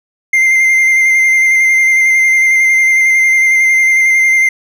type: tone with vibrato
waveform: triangle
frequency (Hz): 2093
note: C7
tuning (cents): 0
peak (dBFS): -5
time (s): 0.33-4.49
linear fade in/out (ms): 5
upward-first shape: square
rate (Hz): 11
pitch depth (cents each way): 15
effects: none